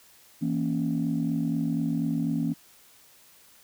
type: chord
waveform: sine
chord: A# diminished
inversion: second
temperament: equal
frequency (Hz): 164.81 / 233.1 / 277.2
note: E3 / A#3 / C#4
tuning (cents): 0 / 0 / 0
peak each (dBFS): -28 / -28 / -28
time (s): 0.41-2.54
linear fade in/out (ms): 20
effects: tanh soft clip ceiling -17 dBFS + white hiss -56 dBFS RMS until 3.63 s